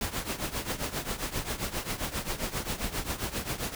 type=noise with tremolo; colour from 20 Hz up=pink; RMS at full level=-30 dBFS; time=0.01-3.75 s; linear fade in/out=2 ms; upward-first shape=triangle; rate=7.5 Hz; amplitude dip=85%; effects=none